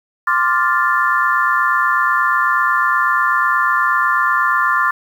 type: chord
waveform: sine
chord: D minor seventh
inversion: third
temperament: equal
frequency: 1046.5 / 1174.7 / 1396.9 / 1760 Hz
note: C6 / D6 / F6 / A6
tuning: 0 / 0 / 0 / 0 cents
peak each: -18 dBFS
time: 0.27-4.91 s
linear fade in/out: 5 ms
effects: 7-bit